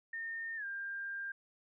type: tone with pitch glide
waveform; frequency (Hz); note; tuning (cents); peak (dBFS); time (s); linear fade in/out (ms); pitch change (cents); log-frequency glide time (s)
sine; 1823 to 1596.2; A#6 to G6; -39 to +31; -38; 0.13-1.32; 5; -230; 0.56-0.65
effects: none